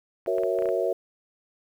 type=clicks; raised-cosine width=0.5 ms; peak=-25 dBFS; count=7; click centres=0.262 / 0.383 / 0.435 / 0.588 / 0.623 / 0.657 / 0.689 s
type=chord; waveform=sine; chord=F# dominant seventh; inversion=none; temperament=equal with one note detuned; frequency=370 / 466.2 / 551.5 / 659.3 Hz; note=F#4 / A#4 / C#5 / E5; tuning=0 / 0 / -9 / 0 cents; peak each=-28 dBFS; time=0.27-0.93 s; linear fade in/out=5 ms
effects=9-bit